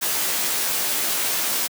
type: noise with comb filter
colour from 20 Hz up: white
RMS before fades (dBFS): -23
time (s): 0.01-1.68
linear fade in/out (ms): 20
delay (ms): 15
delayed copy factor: -1
effects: high-pass 200 Hz 12 dB/octave